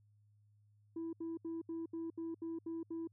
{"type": "tone bursts", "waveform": "sine", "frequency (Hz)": 329.6, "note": "E4", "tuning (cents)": 0, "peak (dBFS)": -37, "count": 9, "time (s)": [0.96, 3.074], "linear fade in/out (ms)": 5, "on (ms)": 170, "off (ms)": 73, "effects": ["tanh soft clip ceiling -37 dBFS", "added 104 Hz sine -66 dBFS peak until 3.12 s"]}